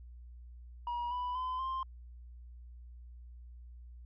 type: tone with pitch steps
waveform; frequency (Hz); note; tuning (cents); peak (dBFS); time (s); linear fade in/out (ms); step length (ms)
sine; 959 / 988.8 / 1019.6 / 1051.2; A#5 / B5 / C6 / C6; +49 / +2 / -45 / +8; -31; 0.87-1.83; 2; 240
effects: tanh soft clip ceiling -33 dBFS + added 60 Hz sine -48 dBFS peak until 4.05 s